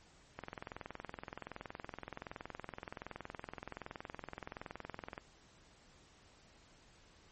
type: click train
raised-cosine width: 0.5 ms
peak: -28 dBFS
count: 103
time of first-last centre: 0.39-5.179 s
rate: 21.3 Hz
effects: pink hiss -64 dBFS RMS until 7.31 s + MP3 32 kbps